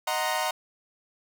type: chord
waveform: sawtooth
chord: C half-diminished seventh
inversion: first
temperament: equal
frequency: 622.3 / 740 / 932.3 / 1046.5 Hz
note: Eb5 / Gb5 / Bb5 / C6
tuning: 0 / 0 / 0 / 0 cents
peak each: -28 / -27 / -26 / -30 dBFS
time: 0.07-0.51 s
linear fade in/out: 5 ms
effects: none